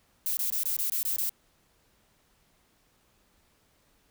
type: noise bursts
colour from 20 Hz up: violet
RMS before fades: -29 dBFS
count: 8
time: 0.26-1.294 s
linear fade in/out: 0 ms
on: 110 ms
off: 22 ms
effects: pink hiss -67 dBFS RMS until 4.1 s